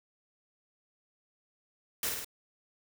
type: noise with echo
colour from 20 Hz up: white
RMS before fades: -32 dBFS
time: 2.03-2.09 s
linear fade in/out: 2 ms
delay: 52 ms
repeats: 3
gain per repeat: -3 dB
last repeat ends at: 2.246 s
effects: none